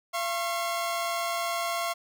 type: tone pair together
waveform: sawtooth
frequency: 683 / 1084.2 Hz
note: F5 / C#6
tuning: -39 / -39 cents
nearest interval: minor sixth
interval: 800 cents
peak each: -26 / -28 dBFS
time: 0.13-1.94 s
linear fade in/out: 20 ms
effects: none